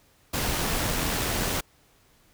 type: noise with amplitude modulation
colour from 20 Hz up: pink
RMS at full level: -26 dBFS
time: 0.33-1.61 s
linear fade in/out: 10 ms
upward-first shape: sine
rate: 84.5 Hz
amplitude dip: 25%
effects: pink hiss -61 dBFS RMS until 2.33 s